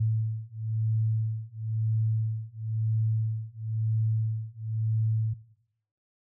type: beating tone pair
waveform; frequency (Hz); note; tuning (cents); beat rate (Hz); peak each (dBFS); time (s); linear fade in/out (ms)
sine; 110 / 110.99; A2 / A2; 0 / +16; 0.99; -28; 0-5.34; 10
effects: noise-tail reverb RT60 0.8 s tail -19 dB re dry